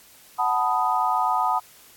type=chord; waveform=sine; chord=B dominant seventh; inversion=second; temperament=equal; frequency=740 / 880 / 987.8 / 1244.5 Hz; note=F#5 / A5 / B5 / D#6; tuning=0 / 0 / 0 / 0 cents; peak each=-25 dBFS; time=0.38-1.6 s; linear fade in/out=20 ms; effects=white hiss -51 dBFS RMS until 1.96 s + AAC 64 kbps